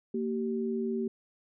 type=tone pair together; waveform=sine; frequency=230 / 385.6 Hz; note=A#3 / G4; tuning=-23 / -28 cents; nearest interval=major sixth; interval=895 cents; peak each=-31 / -32 dBFS; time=0.14-1.08 s; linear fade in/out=5 ms; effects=none